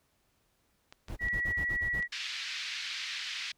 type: clicks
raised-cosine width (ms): 0.2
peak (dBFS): -30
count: 4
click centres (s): 0.925 / 1.084 / 1.285 / 2.026
type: noise bursts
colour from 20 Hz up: brown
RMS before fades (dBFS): -38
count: 8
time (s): 1.08-2.016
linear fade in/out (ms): 20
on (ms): 89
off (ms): 32
type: tone with vibrato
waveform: sine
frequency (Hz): 1932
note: B6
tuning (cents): -39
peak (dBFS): -29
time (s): 1.19-2.08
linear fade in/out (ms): 50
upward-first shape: sine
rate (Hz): 17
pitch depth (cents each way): 9
type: band-pass noise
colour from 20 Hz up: pink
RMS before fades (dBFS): -38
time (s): 2.12-3.52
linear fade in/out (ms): 5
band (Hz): 1900 to 5000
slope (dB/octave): 24
effects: pink hiss -73 dBFS RMS until 3.57 s